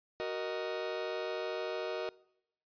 40% pulse chord, D# minor, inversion first, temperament just, 373.4 / 466.7 / 622.3 Hz, F#4 / A#4 / D#5, +16 / +2 / 0 cents, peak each -39 / -38 / -38 dBFS, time 0.2-2.09 s, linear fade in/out 0 ms, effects noise-tail reverb RT60 0.8 s tail -23 dB re dry + resampled to 11025 Hz

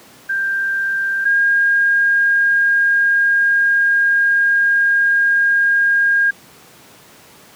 sine tone pair in turn, 1584 / 1619.2 Hz, G6 / G#6, +18 / -44 cents, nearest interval unison, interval 38 cents, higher second, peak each -16 / -11 dBFS, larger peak second, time 0.29-1.25 / 1.25-6.31 s, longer second, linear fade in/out 10 ms, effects pink hiss -44 dBFS RMS until 7.55 s + high-pass 150 Hz 12 dB/octave

